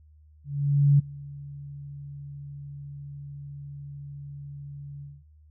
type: tone with ADSR envelope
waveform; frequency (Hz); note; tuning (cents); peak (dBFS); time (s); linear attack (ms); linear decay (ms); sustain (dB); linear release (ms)
sine; 142.2; C#3; +45; -14; 0.44-5.24; 550; 13; -23; 220
effects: added 76 Hz sine -52 dBFS peak until 5.5 s